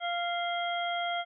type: harmonic tone with a mistuned harmonic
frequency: 695 Hz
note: F5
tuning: 9 cents flat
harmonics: 1 / 2 / 3 / 5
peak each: -31 / -37 / -38 / -37 dBFS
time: 0-1.25 s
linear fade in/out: 50 ms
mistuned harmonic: 5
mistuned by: -120 cents
effects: none